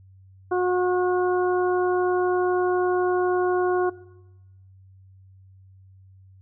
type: harmonic tone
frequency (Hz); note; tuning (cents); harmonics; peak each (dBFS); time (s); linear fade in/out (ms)
362.4; F#4; -36; 1 / 2 / 3 / 4; -21 / -27 / -31 / -33; 0.51-3.9; 10
effects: noise-tail reverb RT60 1.0 s tail -19 dB re dry + added 95 Hz sine -48 dBFS peak until 6.41 s